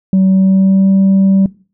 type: tone with pitch glide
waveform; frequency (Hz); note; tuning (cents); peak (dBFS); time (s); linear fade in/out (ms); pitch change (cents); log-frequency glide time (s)
sine; 189.8 to 193.45; F#3 to G3; +44 to -23; -4; 0.13-1.46; 2; +33; 0.27-0.9
effects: noise-tail reverb RT60 0.4 s tail -23 dB re dry + tanh soft clip ceiling -5 dBFS